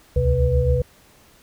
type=tone cluster; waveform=sine; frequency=68.1 / 75.4 / 128.5 / 493.9 Hz; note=C#2 / D2 / C3 / B4; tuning=-30 / +46 / -31 / 0 cents; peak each=-21 dBFS; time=0.16-0.82 s; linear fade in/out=5 ms; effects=pink hiss -53 dBFS RMS until 1.42 s